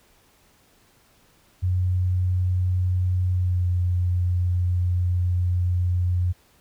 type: tone with pitch glide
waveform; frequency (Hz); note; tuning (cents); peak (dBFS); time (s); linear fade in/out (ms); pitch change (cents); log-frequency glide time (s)
sine; 91.1 to 89.28; F#2 to F2; -26 to +39; -19; 1.62-6.33; 20; -35; 3.33-3.65
effects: pink hiss -59 dBFS RMS until 6.6 s